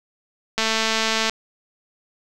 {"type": "click train", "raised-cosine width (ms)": 0.2, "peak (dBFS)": -4, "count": 160, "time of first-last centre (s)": [0.58, 1.296], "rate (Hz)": 222, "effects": []}